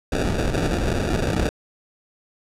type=noise with sample-and-hold; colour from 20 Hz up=pink; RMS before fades=-22 dBFS; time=0.12-1.49 s; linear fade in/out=2 ms; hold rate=1050 Hz; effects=low-pass 9000 Hz 12 dB/octave